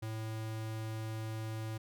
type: tone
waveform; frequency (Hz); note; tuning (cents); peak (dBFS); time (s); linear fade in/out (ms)
square; 110.4; A2; +6; -38; 0.02-1.78; 10
effects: none